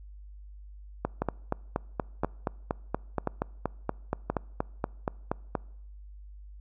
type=two click trains; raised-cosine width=1 ms; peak=-13 / -13 dBFS; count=20 / 4; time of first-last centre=1.05-5.552 / 1.22-4.3 s; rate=4.22 / 0.974 Hz; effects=noise-tail reverb RT60 0.8 s tail -25 dB re dry + added 50 Hz sine -44 dBFS peak until 6.6 s